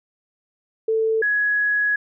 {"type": "tone pair in turn", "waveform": "sine", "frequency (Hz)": [443.7, 1675.2], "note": ["A4", "G#6"], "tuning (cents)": [14, 15], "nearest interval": "octave + major seventh", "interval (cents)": 2301, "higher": "second", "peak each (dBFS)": -17, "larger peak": "neither", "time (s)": [[0.88, 1.22], [1.22, 1.96]], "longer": "second", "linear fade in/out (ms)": 5, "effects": []}